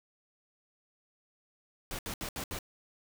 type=noise bursts; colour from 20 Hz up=pink; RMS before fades=-38 dBFS; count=5; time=1.91-2.588 s; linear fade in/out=0 ms; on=78 ms; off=72 ms; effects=none